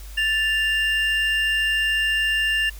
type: tone pair together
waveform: triangle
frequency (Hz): 1760.1 / 2794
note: A6 / F7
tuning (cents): 0 / 0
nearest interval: minor sixth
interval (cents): 800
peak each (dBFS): -20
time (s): 0.17-2.7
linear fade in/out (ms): 10
effects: added 50 Hz sine -35 dBFS peak until 2.79 s + white hiss -46 dBFS RMS until 2.79 s